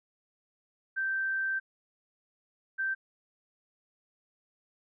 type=tone pair in turn; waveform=sine; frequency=1561 / 1561 Hz; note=G6 / G6; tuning=-8 / -8 cents; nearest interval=unison; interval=0 cents; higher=neither; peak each=-28 dBFS; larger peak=neither; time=0.96-1.6 / 2.78-2.95 s; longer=first; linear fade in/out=20 ms; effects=none